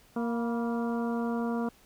harmonic tone with a mistuned harmonic, 233.5 Hz, A#3, 3 cents sharp, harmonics 1 / 2 / 3 / 4 / 5 / 6, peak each -29 / -35 / -39 / -41 / -43 / -45 dBFS, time 0.16-1.69 s, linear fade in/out 5 ms, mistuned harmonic 4, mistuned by +57 cents, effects pink hiss -60 dBFS RMS until 1.85 s

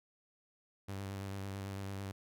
sawtooth tone with vibrato, 98 Hz, G2, in tune, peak -36 dBFS, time 0.88-2.12 s, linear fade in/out 10 ms, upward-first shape sine, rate 9 Hz, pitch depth 27 cents each way, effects none

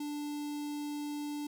square tone with notch filter, 293.7 Hz, D4, in tune, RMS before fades -38 dBFS, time 0-1.47 s, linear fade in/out 5 ms, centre 1600 Hz, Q 0.89, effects none

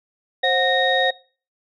sine tone cluster, 528 / 731 / 1850 / 3759 Hz, C5 / F#5 / A#6 / A#7, +16 / -21 / -14 / +14 cents, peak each -21 dBFS, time 0.43-1.11 s, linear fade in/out 10 ms, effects noise-tail reverb RT60 0.4 s tail -22 dB re dry + tanh soft clip ceiling -5 dBFS

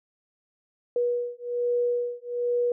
sine beating tone pair, 483.4 / 484.6 Hz, B4 / B4, -37 / -33 cents, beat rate 1.2 Hz, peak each -27 dBFS, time 0.96-2.72 s, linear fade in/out 2 ms, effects none

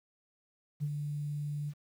sine tone with ADSR envelope, 146.83 Hz, D3, in tune, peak -28 dBFS, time 0.8-1.74 s, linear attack 32 ms, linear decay 52 ms, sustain -5 dB, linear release 56 ms, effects tanh soft clip ceiling -24 dBFS + 10-bit

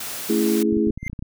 white high-pass noise, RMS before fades -31 dBFS, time 0-0.63 s, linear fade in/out 5 ms, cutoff 100 Hz, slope 24 dB/octave
sine chord, A major seventh, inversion none, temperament equal, 220 / 277.2 / 329.6 / 415.3 Hz, A3 / C#4 / E4 / G#4, 0 / 0 / 0 / 0 cents, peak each -21 / -27 / -21 / -23 dBFS, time 0.29-0.91 s, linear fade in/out 10 ms
clicks, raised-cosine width 5 ms, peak -19 dBFS, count 11, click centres 0.726 / 0.77 / 0.872 / 0.905 / 0.976 / 1.03 / 1.066 / 1.098 / 1.131 / 1.192 / 1.225 s
triangle tone with exponential growth, 2093 Hz, C7, in tune, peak -21 dBFS, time 0.98-1.08 s, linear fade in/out 0 ms, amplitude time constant 20 ms
effects none

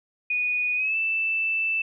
sine tone with pitch glide, 2470 to 2647 Hz, D#7 to E7, -13 to +7 cents, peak -22 dBFS, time 0.3-1.82 s, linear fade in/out 5 ms, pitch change +120 cents, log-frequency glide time 0.75-0.96 s, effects none

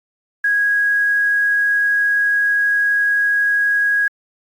sine tone with quantisation, 1652 Hz, G#6, 10 cents flat, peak -13 dBFS, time 0.44-4.08 s, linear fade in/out 5 ms, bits 7, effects AAC 48 kbps

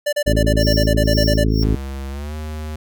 square tone bursts, 587 Hz, D5, 1 cent flat, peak -17 dBFS, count 14, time 0.06-1.441 s, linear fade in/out 10 ms, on 68 ms, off 33 ms
harmonic tone, 53.9 Hz, A1, 35 cents flat, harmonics 1 / 2 / 3 / 4 / 5 / 6 / 7 / 8, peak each -17 / -20 / -24 / -25 / -23 / -29 / -30 / -29 dBFS, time 0.26-1.76 s, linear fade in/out 10 ms
square tone with tremolo, 5470 Hz, F8, 37 cents flat, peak -22 dBFS, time 0.59-1.64 s, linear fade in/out 10 ms, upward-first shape sine, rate 2 Hz, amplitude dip 100%
square tone with pitch glide, 67.9 to 77.1 Hz, C#2 to D#2, -35 to -15 cents, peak -26 dBFS, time 1.62-2.76 s, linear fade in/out 5 ms, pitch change +220 cents, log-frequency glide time 2.09-2.35 s
effects none

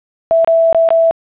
sine tone with dropouts, 659.3 Hz, E5, in tune, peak -7 dBFS, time 0.31-1.11 s, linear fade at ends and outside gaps 0 ms, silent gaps 0.446-0.475 / 0.728-0.747 / 0.889-0.905 s, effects resampled to 8000 Hz + 8-bit

